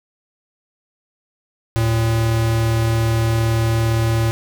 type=tone pair together; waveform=square; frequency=76 / 113.54 Hz; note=D#2 / A#2; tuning=-40 / -45 cents; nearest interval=perfect fifth; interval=695 cents; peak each=-27 / -16 dBFS; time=1.76-4.31 s; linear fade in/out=0 ms; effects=none